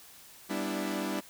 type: chord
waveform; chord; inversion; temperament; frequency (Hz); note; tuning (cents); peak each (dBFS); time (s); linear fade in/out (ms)
sawtooth; E minor seventh; first; equal with one note detuned; 197.48 / 246.9 / 293.7 / 329.6; G3 / B3 / D4 / E4; +13 / 0 / 0 / 0; -32 / -36 / -32 / -33; 0.49-1.21; 20
effects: white hiss -53 dBFS RMS until 1.29 s

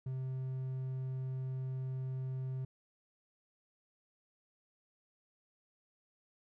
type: tone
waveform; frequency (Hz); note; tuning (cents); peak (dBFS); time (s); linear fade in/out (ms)
triangle; 130.6; C3; -3; -34; 0.06-2.65; 5
effects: none

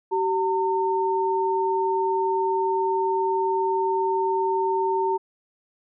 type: tone pair together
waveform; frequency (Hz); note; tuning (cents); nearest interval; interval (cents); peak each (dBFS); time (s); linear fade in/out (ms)
sine; 382.6 / 910; G4 / A#5; -42 / -42; octave + minor third; 1500; -23; 0.11-5.18; 20
effects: none

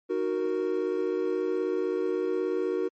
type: chord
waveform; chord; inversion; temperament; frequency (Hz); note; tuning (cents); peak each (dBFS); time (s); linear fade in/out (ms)
triangle; D# minor; none; equal; 311.1 / 370 / 466.2; D#4 / F#4 / A#4; 0 / 0 / 0; -31 / -26 / -28; 0.09-2.89; 20
effects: MP3 32 kbps

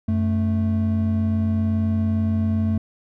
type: tone pair together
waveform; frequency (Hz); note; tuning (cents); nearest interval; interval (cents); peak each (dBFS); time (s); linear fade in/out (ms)
triangle; 92.5 / 219.8; F#2 / A3; 0 / -2; octave + minor third; 1498; -19; 0.08-2.78; 5
effects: none

